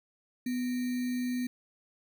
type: tone with sample-and-hold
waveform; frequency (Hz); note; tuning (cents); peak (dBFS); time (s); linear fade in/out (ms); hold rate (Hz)
sine; 248.3; B3; +9; -29; 0.46-1.47; 5; 2100
effects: none